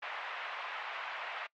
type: band-pass noise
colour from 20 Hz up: pink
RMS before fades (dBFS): -41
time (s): 0.02-1.47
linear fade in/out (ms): 10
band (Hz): 760 to 2800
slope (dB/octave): 24
effects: noise-tail reverb RT60 0.1 s tail -23 dB re dry + MP3 48 kbps